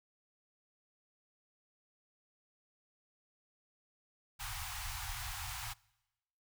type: band-stop noise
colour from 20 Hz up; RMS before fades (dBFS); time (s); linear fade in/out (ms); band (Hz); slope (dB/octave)
pink; -42; 4.39-5.74; 20; 120 to 730; 96
effects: noise-tail reverb RT60 1.0 s tail -24 dB re dry